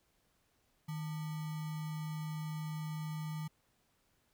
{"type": "tone with sample-and-hold", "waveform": "sine", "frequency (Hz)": 155.56, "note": "D#3", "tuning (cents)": 0, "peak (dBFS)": -37, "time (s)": [0.88, 3.48], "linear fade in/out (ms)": 10, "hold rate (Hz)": 1050, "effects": ["pink hiss -75 dBFS RMS until 4.33 s"]}